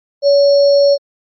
sine tone with sample-and-hold, 565 Hz, C#5, 33 cents sharp, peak -6 dBFS, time 0.22-0.98 s, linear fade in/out 50 ms, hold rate 4900 Hz, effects MP3 32 kbps

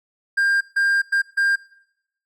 triangle tone bursts at uneven times, 1600 Hz, G6, 35 cents sharp, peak -14 dBFS, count 4, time 0.37-0.61 / 0.76-1.02 / 1.12-1.22 / 1.37-1.56 s, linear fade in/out 10 ms, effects noise-tail reverb RT60 0.8 s tail -20 dB re dry

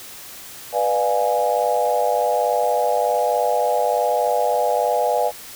sine chord, B diminished seventh, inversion none, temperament equal with one note detuned, 493.9 / 597.3 / 698.5 / 830.6 Hz, B4 / D5 / F5 / Ab5, 0 / +29 / 0 / 0 cents, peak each -22 dBFS, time 0.72-5.32 s, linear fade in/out 50 ms, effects white hiss -38 dBFS RMS until 5.55 s

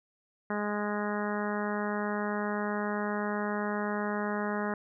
harmonic tone, 207.7 Hz, G#3, in tune, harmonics 1 / 2 / 3 / 4 / 5 / 6 / 7 / 8 / 9, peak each -33 / -36 / -38 / -39 / -40 / -41 / -41 / -42 / -43 dBFS, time 0.5-4.74 s, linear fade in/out 2 ms, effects none

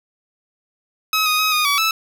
15% pulse tone with pitch steps, 1279 / 1244 / 1267 / 1231 / 1140 / 1311 Hz, D#6 / D#6 / D#6 / D#6 / C#6 / E6, +47 / -1 / +31 / -19 / +48 / -10 cents, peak -9 dBFS, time 1.13-1.91 s, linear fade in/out 2 ms, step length 130 ms, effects none

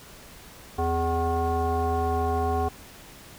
sine tone with frequency modulation, 415.3 Hz, G#4, in tune, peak -22 dBFS, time 0.78-2.69 s, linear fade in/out 10 ms, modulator 335 Hz, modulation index 1.6, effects pink hiss -47 dBFS RMS until 3.38 s

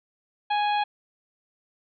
harmonic tone, 830.6 Hz, G#5, in tune, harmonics 1 / 2 / 3 / 4 / 5, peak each -22 / -34 / -34 / -35 / -42 dBFS, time 0.5-0.84 s, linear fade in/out 10 ms, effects none

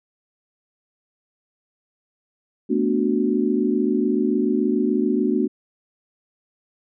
sine chord, B minor seventh, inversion third, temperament equal, 220 / 246.9 / 293.7 / 370 Hz, A3 / B3 / D4 / F#4, 0 / 0 / 0 / 0 cents, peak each -23 dBFS, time 2.69-5.48 s, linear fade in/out 20 ms, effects none

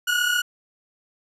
30% pulse tone pair together, 1432 / 1466.3 Hz, F6 / F#6, +43 / -16 cents, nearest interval unison, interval 41 cents, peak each -21 / -19 dBFS, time 0.07-0.42 s, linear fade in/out 10 ms, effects resampled to 32000 Hz

